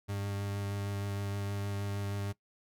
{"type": "tone with vibrato", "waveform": "40% pulse", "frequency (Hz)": 100.4, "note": "G2", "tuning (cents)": 42, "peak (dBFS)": -33, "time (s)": [0.08, 2.33], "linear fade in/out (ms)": 20, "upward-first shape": "sine", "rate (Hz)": 6.4, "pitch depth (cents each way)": 11, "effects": ["noise-tail reverb RT60 0.1 s tail -19 dB re dry"]}